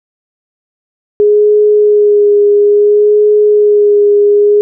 sine tone with vibrato, 415.3 Hz, G#4, in tune, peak -4 dBFS, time 1.2-4.61 s, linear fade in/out 0 ms, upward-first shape sine, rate 0.59 Hz, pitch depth 20 cents each way, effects none

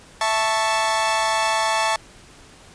sawtooth chord, A major, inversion second, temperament equal, 659.3 / 880 / 1108.7 Hz, E5 / A5 / C#6, 0 / 0 / 0 cents, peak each -21 / -17 / -21 dBFS, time 0.21-1.96 s, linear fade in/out 2 ms, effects pink hiss -47 dBFS RMS until 2.74 s + resampled to 22050 Hz

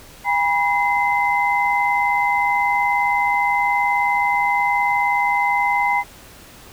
sine tone cluster, 811 / 970 / 2060 Hz, G#5 / B5 / C7, -41 / -31 / -28 cents, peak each -20 dBFS, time 0.24-6.04 s, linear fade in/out 50 ms, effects pink hiss -43 dBFS RMS until 6.72 s

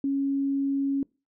sine tone, 276 Hz, C#4, 7 cents flat, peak -23 dBFS, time 0.04-1.03 s, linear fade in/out 2 ms, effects noise-tail reverb RT60 0.3 s tail -24 dB re dry

